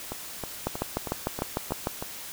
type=two click trains; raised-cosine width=1 ms; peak=-12 / -18 dBFS; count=9 / 7; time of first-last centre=0.67-1.871 / 0.12-2.025 s; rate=6.66 / 3.15 Hz; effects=white hiss -40 dBFS RMS until 2.32 s